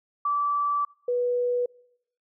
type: tone pair in turn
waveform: sine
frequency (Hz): 1159 / 489.6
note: D6 / B4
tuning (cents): -23 / -15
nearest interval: octave + minor third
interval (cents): 1492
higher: first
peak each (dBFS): -22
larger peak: neither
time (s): 0.25-0.85 / 1.08-1.66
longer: first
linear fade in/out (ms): 5
effects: noise-tail reverb RT60 0.8 s tail -26 dB re dry